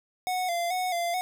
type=tone with vibrato; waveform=square; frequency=712 Hz; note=F5; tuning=33 cents sharp; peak=-27 dBFS; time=0.27-1.21 s; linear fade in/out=0 ms; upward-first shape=square; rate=2.3 Hz; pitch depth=57 cents each way; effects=none